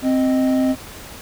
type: tone pair together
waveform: triangle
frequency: 261.6 / 622.2 Hz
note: C4 / D#5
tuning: 0 / 0 cents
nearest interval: octave + minor third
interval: 1500 cents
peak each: -13 / -21 dBFS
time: 0.02-0.76 s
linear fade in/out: 50 ms
effects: pink hiss -37 dBFS RMS until 1.21 s